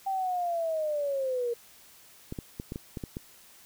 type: linear sweep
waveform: sine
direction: down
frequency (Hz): 784 to 466.2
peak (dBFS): -27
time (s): 0.06-1.54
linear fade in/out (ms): 10
type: clicks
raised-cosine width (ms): 3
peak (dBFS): -22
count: 8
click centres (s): 2.324 / 2.388 / 2.599 / 2.721 / 2.759 / 2.972 / 3.038 / 3.169
effects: white hiss -55 dBFS RMS until 3.65 s